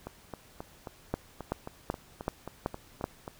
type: two click trains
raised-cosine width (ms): 1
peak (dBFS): -24 / -15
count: 13 / 6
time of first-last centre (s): 0.07-3.279 / 1.14-3.041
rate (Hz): 3.74 / 2.63
effects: pink hiss -57 dBFS RMS until 3.39 s